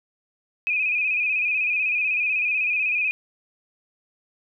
sine tone with vibrato, 2489 Hz, D#7, in tune, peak -20 dBFS, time 0.67-3.11 s, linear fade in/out 0 ms, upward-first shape square, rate 16 Hz, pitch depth 43 cents each way, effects none

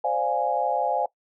sine chord, D half-diminished seventh, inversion third, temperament equal with one note detuned, 521.7 / 587.3 / 698.5 / 830.6 Hz, C5 / D5 / F5 / Ab5, -5 / 0 / 0 / 0 cents, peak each -29 / -29 / -27 / -25 dBFS, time 0.04-1.06 s, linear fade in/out 5 ms, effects noise-tail reverb RT60 0.1 s tail -20 dB re dry

